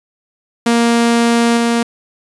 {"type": "tone with level steps", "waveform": "sawtooth", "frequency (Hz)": 234.1, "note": "A#3", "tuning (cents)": 8, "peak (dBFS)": [-6, -8], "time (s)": [0.66, 1.83], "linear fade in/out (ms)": 5, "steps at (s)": 1.57, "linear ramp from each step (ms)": 2, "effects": ["resampled to 24000 Hz"]}